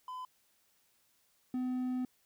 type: tone pair in turn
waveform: triangle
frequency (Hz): 1012 / 253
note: B5 / B3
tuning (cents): +42 / +42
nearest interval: 2 octaves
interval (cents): 2400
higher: first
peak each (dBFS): -38 / -30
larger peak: second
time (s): 0.08-0.25 / 1.54-2.05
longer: second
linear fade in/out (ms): 2
effects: white hiss -72 dBFS RMS until 2.25 s

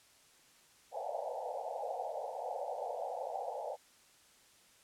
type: band-pass noise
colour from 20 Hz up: pink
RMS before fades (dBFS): -40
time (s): 0.91-3.77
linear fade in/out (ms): 50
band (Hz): 490 to 870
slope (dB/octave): 96
effects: white hiss -64 dBFS RMS until 4.83 s + low-pass 10000 Hz 12 dB/octave

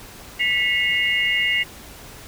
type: tone cluster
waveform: sine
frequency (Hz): 1975 / 2181 / 2824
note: B6 / C#7 / F7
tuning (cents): 0 / -29 / +19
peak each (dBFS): -22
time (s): 0.39-1.64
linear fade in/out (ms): 20
effects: pink hiss -41 dBFS RMS until 2.27 s

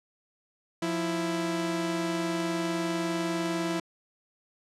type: tone pair together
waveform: sawtooth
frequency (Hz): 175.3 / 330.7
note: F3 / E4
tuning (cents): +7 / +6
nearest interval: major seventh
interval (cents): 1099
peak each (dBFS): -29 / -25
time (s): 0.82-3.8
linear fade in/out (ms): 5
effects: low-pass 9000 Hz 12 dB/octave

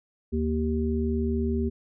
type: harmonic tone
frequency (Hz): 77.78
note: D#2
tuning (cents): 0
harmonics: 1 / 3 / 5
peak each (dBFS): -27 / -27 / -30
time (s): 0.32-1.7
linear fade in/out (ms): 20
effects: none

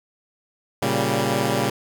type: chord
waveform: 10% pulse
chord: G diminished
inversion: first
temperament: equal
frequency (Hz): 116.54 / 138.59 / 196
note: Bb2 / Db3 / G3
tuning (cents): 0 / 0 / 0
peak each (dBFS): -16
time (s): 0.82-1.7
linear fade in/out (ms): 5
effects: none

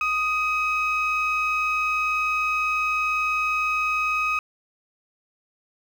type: tone pair together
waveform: sine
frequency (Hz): 1244.5 / 2541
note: D#6 / D#7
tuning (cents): 0 / +36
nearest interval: octave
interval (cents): 1236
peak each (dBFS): -22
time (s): 0.01-4.39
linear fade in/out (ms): 2
effects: tanh soft clip ceiling -17 dBFS + 8-bit

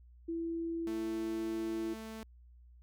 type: tone with pitch glide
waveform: sine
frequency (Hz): 332.6 to 334.5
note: E4 to E4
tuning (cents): +16 to +25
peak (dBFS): -34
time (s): 0.28-1.94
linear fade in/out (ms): 10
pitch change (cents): +9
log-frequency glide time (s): 0.91-1.61
type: tone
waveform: sawtooth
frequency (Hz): 221.2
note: A3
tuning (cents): +9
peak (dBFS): -39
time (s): 0.87-2.23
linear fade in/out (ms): 0
effects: added 60 Hz sine -55 dBFS peak until 2.82 s

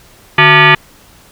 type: tone with frequency modulation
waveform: sine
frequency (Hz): 370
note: F#4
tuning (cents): 0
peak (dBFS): -3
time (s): 0.38-0.75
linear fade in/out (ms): 5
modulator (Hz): 520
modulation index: 4.8
effects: pink hiss -43 dBFS RMS until 1.31 s

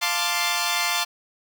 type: chord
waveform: 10% pulse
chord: D minor seventh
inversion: first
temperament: equal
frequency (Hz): 698.5 / 880 / 1046.5 / 1174.7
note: F5 / A5 / C6 / D6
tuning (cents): 0 / 0 / 0 / 0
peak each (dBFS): -19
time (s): 0.01-1.05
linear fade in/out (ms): 20
effects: none

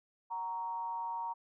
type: tone with frequency modulation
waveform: sine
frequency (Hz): 932.3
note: A#5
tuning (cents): 0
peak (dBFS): -35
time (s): 0.3-1.34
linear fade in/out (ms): 20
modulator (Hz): 185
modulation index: 0.45
effects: none

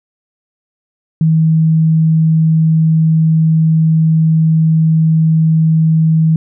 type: tone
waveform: sine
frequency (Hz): 160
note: D#3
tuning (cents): +49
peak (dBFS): -7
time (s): 1.21-6.36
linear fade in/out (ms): 2
effects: none

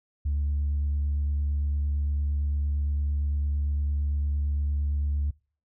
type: tone with vibrato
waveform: sine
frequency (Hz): 72.3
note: D2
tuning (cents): -27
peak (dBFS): -22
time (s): 0.25-5.31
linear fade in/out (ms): 10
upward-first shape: square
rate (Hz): 8.8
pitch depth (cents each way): 10
effects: noise-tail reverb RT60 0.4 s tail -26 dB re dry + tanh soft clip ceiling -21 dBFS

